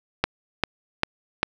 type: click train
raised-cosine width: 0.3 ms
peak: -3 dBFS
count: 4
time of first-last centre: 0.24-1.43 s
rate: 2.52 Hz
effects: none